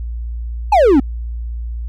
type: exponential sweep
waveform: triangle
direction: down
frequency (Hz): 889 to 250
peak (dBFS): -5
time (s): 0.72-1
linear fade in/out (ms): 5
effects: added 58 Hz sine -21 dBFS peak until 1.88 s